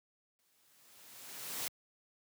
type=noise with exponential growth; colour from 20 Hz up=white; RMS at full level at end=-37 dBFS; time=0.39-1.68 s; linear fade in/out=0 ms; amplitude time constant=280 ms; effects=high-pass 100 Hz 12 dB/octave